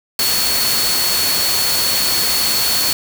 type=tone in noise; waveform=sine; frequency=4400 Hz; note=C#8; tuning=14 cents flat; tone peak=-18 dBFS; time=0.19-2.93 s; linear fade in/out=2 ms; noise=white; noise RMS=-18 dBFS; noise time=0.19-2.93 s; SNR=-3 dB; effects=none